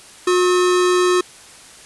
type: tone pair together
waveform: square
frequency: 360.8 / 1284 Hz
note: F#4 / E6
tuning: -44 / -46 cents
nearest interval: octave + minor seventh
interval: 2198 cents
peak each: -14 / -24 dBFS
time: 0.27-1.21 s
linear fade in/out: 5 ms
effects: white hiss -42 dBFS RMS until 1.85 s + resampled to 24000 Hz